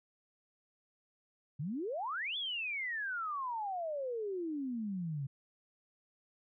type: exponential two-way sweep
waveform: sine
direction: up then down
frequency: 132 to 3488 to 132 Hz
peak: -35 dBFS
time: 1.59-5.27 s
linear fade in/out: 10 ms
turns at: 2.37 s
effects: none